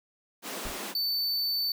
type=high-pass noise; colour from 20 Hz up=pink; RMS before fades=-37 dBFS; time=0.42-0.95 s; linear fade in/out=50 ms; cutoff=200 Hz; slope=48 dB/octave
type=noise with exponential decay; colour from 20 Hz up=brown; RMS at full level=-31 dBFS; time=0.65-0.81 s; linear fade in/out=5 ms; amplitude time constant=33 ms
type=tone; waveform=square; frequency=4526 Hz; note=C#8; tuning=35 cents sharp; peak=-27 dBFS; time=0.95-1.72 s; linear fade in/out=2 ms
effects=none

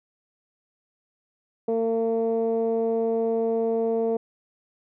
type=tone with low-pass filter; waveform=15% pulse; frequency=227.1 Hz; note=A#3; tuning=45 cents flat; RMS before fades=-24 dBFS; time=1.68-4.17 s; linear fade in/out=5 ms; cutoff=520 Hz; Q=3.7; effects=none

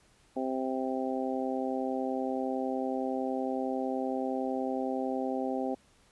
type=harmonic tone; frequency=130.81 Hz; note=C3; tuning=in tune; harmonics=2 / 3 / 4 / 5 / 6; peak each=-33 / -37 / -36 / -39 / -37 dBFS; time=0.36-5.75 s; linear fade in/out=10 ms; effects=pink hiss -64 dBFS RMS until 6.11 s + resampled to 24000 Hz

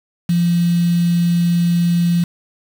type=tone with quantisation; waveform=sine; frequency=172.2 Hz; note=F3; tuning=24 cents flat; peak=-12 dBFS; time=0.29-2.24 s; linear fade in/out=5 ms; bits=5; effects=none

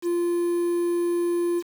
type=tone with quantisation; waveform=triangle; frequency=346.5 Hz; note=F4; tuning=14 cents flat; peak=-19 dBFS; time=0.02-1.63 s; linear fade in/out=50 ms; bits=7; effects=none

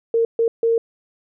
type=tone bursts at uneven times; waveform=sine; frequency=459 Hz; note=A#4; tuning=27 cents flat; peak=-14 dBFS; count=3; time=0.14-0.25 / 0.39-0.48 / 0.63-0.78 s; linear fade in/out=2 ms; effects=none

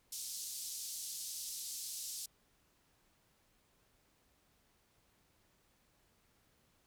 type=band-pass noise; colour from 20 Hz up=pink; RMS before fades=-44 dBFS; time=0.12-2.26 s; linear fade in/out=5 ms; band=4600 to 13000 Hz; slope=24 dB/octave; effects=pink hiss -73 dBFS RMS until 6.86 s

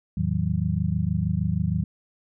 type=tone cluster; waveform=sine; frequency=83.8 / 110.2 / 159.2 / 185.6 Hz; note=E2 / A2 / D#3 / F#3; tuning=+29 / +3 / +40 / +6 cents; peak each=-28 / -28 / -26 / -27 dBFS; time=0.17-1.84 s; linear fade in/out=5 ms; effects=none

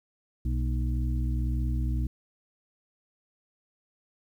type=harmonic tone with a mistuned harmonic; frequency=61.74 Hz; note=B1; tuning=in tune; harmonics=1 / 2 / 4 / 5; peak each=-26 / -32 / -38 / -40 dBFS; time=0.45-2.07 s; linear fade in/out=5 ms; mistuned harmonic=4; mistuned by=-99 cents; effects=10-bit

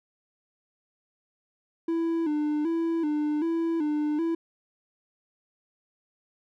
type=tone with vibrato; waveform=triangle; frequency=315 Hz; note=D#4; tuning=21 cents sharp; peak=-22 dBFS; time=1.88-4.35 s; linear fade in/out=5 ms; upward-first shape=square; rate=1.3 Hz; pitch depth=88 cents each way; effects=none

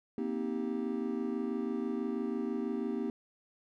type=chord; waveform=triangle; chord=C minor seventh; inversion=third; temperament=just; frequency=235.5 / 261.6 / 314 / 392.4 Hz; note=Bb3 / C4 / Eb4 / G4; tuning=+18 / 0 / +16 / +2 cents; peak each=-34 / -36 / -37 / -36 dBFS; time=0.18-3.1 s; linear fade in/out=2 ms; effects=none

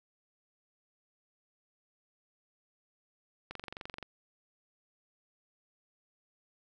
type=click train; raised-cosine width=0.3 ms; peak=-25 dBFS; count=13; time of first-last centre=3.51-4.027 s; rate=23.2 Hz; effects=none

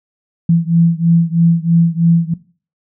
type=beating tone pair; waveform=sine; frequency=166.5 / 169.6 Hz; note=E3 / E3; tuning=+18 / +50 cents; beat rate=3.1 Hz; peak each=-12 / -13 dBFS; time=0.49-2.34 s; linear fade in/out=5 ms; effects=noise-tail reverb RT60 0.4 s tail -18 dB re dry

